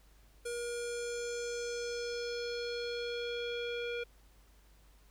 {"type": "tone with low-pass filter sweep", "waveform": "square", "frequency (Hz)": 476.5, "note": "A#4", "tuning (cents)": 38, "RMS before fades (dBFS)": -38, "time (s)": [0.45, 4.04], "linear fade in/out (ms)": 10, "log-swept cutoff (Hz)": [9600, 2800], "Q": 3.2, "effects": ["added 50 Hz sine -60 dBFS peak until 5.1 s", "pink hiss -67 dBFS RMS until 5.1 s"]}